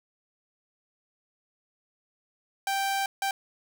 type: tone bursts at uneven times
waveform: sawtooth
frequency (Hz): 784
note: G5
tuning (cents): 0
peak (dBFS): -22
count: 2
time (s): 2.67-3.06 / 3.22-3.31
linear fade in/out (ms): 2
effects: none